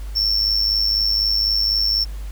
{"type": "tone with amplitude modulation", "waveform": "triangle", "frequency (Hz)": 5420, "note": "E8", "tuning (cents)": 47, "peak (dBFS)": -12, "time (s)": [0.15, 2.05], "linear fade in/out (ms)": 20, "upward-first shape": "sine", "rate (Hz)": 104, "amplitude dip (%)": 70, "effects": ["added 50 Hz sine -27 dBFS peak until 2.31 s", "pink hiss -46 dBFS RMS until 2.31 s"]}